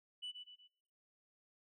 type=tone with echo; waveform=sine; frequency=2970 Hz; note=F#7; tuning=6 cents sharp; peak=-40 dBFS; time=0.22-0.32 s; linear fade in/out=20 ms; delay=120 ms; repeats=3; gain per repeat=-7 dB; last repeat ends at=0.68 s; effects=noise-tail reverb RT60 0.7 s tail -25 dB re dry + tanh soft clip ceiling -40 dBFS